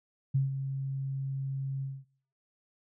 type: tone with ADSR envelope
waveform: sine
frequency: 135.6 Hz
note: C#3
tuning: 38 cents flat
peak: -22 dBFS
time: 0.34-2.05 s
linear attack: 13 ms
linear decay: 150 ms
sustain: -9 dB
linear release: 230 ms
effects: noise-tail reverb RT60 0.7 s tail -25 dB re dry